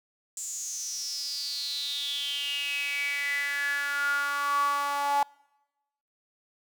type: tone with high-pass filter sweep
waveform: sawtooth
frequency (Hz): 284.5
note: C#4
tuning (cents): +45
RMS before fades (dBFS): -30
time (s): 0.37-5.23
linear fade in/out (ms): 2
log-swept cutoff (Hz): 7400 to 860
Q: 9.8
effects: noise-tail reverb RT60 1.0 s tail -26 dB re dry